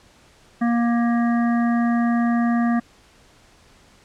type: harmonic tone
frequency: 235.7 Hz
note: A#3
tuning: 19 cents sharp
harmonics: 1 / 3 / 5 / 7 / 8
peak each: -17 / -27 / -31 / -34 / -35 dBFS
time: 0.61-2.8 s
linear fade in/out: 10 ms
effects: pink hiss -53 dBFS RMS until 4.04 s + low-pass 8000 Hz 12 dB/octave